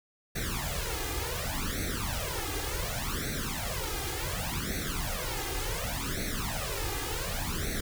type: noise with flanger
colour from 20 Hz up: pink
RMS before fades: -33 dBFS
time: 0.35-7.81 s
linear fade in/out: 10 ms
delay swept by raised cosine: 0.49 to 2.49 ms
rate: 0.68 Hz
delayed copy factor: +0.95
effects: none